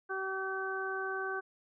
harmonic tone, 382.8 Hz, G4, 41 cents flat, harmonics 1 / 2 / 3 / 4, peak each -38 / -42 / -41 / -37 dBFS, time 0.09-1.41 s, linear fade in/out 20 ms, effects none

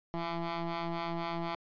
15% pulse ring-modulated tone, 168 Hz, E3, 33 cents sharp, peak -24 dBFS, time 0.14-1.55 s, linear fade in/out 0 ms, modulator 506 Hz, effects resampled to 11025 Hz

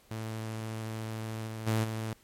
sawtooth tone with level steps, 110.8 Hz, A2, 13 cents sharp, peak -31 / -33 / -22 / -29 dBFS, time 0.11-2.13 s, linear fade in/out 0 ms, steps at 1.46 / 1.66 / 1.83 s, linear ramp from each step 20 ms, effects pink hiss -62 dBFS RMS until 2.23 s + MP3 64 kbps

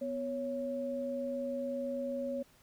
sine tone pair together, 248.5 / 554.4 Hz, B3 / C#5, +11 / 0 cents, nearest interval octave + major second, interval 1389 cents, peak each -38 / -35 dBFS, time 0.01-2.43 s, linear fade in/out 10 ms, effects pink hiss -64 dBFS RMS until 2.62 s

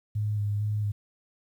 sine tone with vibrato, 104.3 Hz, G#2, 8 cents sharp, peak -25 dBFS, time 0.15-0.92 s, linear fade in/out 10 ms, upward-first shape square, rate 2.2 Hz, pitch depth 19 cents each way, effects 10-bit

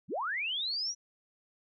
sine linear sweep, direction up, 102.7 to 5920 Hz, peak -31 dBFS, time 0.08-0.95 s, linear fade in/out 50 ms, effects none

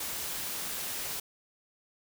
white noise, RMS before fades -36 dBFS, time 0-1.2 s, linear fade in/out 5 ms, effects none

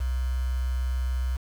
sine tone with quantisation, 63.4 Hz, B1, 46 cents sharp, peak -24 dBFS, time 0-1.37 s, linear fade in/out 10 ms, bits 7, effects none

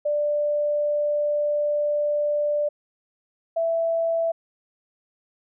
sine tone pair in turn, 590 / 662.3 Hz, D5 / E5, +8 / +8 cents, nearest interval major second, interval 200 cents, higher second, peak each -20 dBFS, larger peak neither, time 0.05-2.69 / 3.56-4.32 s, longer first, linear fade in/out 10 ms, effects none

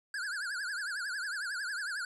square tone with vibrato, 1546 Hz, G6, 24 cents flat, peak -35 dBFS, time 0.14-2.05 s, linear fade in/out 2 ms, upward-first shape triangle, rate 11 Hz, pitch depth 200 cents each way, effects resampled to 24000 Hz

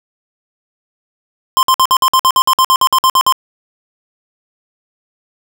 square tone bursts, 1046.5 Hz, C6, in tune, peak -8 dBFS, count 16, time 1.57-3.324 s, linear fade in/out 0 ms, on 59 ms, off 54 ms, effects none

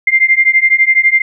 sine beating tone pair, 2093 / 2105 Hz, C7 / C7, 0 / +10 cents, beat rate 12 Hz, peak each -10 dBFS, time 0.07-1.22 s, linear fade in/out 5 ms, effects none

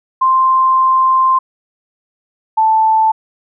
sine tone pair in turn, 1046.5 / 880 Hz, C6 / A5, 0 / 0 cents, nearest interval minor third, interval 300 cents, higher first, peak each -8 dBFS, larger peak neither, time 0.21-1.39 / 2.57-3.12 s, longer first, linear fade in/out 10 ms, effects none

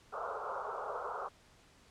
white band-pass noise, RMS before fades -40 dBFS, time 0.12-1.29 s, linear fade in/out 20 ms, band 400 to 1400 Hz, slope 96 dB/octave, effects pink hiss -63 dBFS RMS until 1.9 s + low-pass 8000 Hz 12 dB/octave

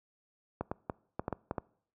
clicks, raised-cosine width 1 ms, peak -19 dBFS, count 8, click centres 0.61 / 0.715 / 0.898 / 1.195 / 1.281 / 1.327 / 1.511 / 1.582 s, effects noise-tail reverb RT60 0.6 s tail -24 dB re dry + high-pass 60 Hz 12 dB/octave

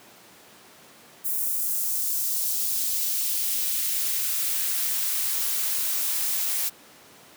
blue noise with high-pass filter sweep, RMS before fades -26 dBFS, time 1.24-6.7 s, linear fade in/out 20 ms, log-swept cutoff 10000 to 340 Hz, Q 0.85, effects pink hiss -50 dBFS RMS until 7.36 s + high-pass 200 Hz 12 dB/octave

